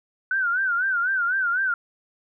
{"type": "tone with vibrato", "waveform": "sine", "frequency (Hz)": 1480, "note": "F#6", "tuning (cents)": 0, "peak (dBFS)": -20, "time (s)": [0.31, 1.74], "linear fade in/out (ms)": 2, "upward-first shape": "sine", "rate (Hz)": 4, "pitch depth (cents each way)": 120, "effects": []}